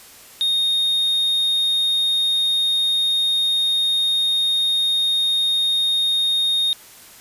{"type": "tone", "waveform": "triangle", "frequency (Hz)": 3700, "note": "A#7", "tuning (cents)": -14, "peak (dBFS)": -15, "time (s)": [0.41, 6.73], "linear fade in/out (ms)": 0, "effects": ["white hiss -44 dBFS RMS until 7.2 s", "resampled to 32000 Hz"]}